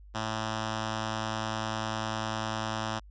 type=tone with notch filter; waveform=5% pulse; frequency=110 Hz; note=A2; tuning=in tune; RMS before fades=-33 dBFS; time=0.14-3 s; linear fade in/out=20 ms; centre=420 Hz; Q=1.4; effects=added 50 Hz sine -48 dBFS peak until 3.1 s + resampled to 16000 Hz